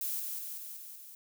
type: noise with echo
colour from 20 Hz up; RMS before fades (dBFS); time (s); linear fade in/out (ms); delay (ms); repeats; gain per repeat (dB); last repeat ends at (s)
violet; -35; 0.01-0.2; 2; 190; 5; -3; 1.15
effects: none